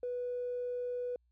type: tone with tanh clipping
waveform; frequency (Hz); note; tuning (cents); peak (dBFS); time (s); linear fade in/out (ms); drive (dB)
triangle; 491.8; B4; -7; -34; 0.03-1.16; 2; 4
effects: added 60 Hz sine -69 dBFS peak until 1.31 s